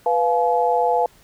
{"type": "chord", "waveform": "sine", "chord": "F diminished", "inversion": "second", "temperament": "equal with one note detuned", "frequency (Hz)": [493.9, 698.5, 852.5], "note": ["Cb5", "F5", "Ab5"], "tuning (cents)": [0, 0, 45], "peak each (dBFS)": -20, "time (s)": [0.06, 1.06], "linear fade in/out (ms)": 2, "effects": ["pink hiss -53 dBFS RMS until 1.23 s"]}